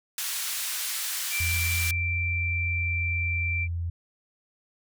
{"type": "band-pass noise", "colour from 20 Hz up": "white", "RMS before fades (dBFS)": -31, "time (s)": [0.18, 1.91], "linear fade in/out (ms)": 2, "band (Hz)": [1500, 15000], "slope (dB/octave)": 12}
{"type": "tone", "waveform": "sine", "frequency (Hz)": 2349, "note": "D7", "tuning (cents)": 0, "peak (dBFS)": -27, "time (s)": [1.3, 3.68], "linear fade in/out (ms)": 50}
{"type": "tone with pitch glide", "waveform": "sine", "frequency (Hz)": [86.3, 85.16], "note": ["F2", "F2"], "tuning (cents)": [-20, -43], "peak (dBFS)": -27, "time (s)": [1.4, 3.9], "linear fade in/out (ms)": 5, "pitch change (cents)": -23, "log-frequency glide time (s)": [2.25, 3.33]}
{"effects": []}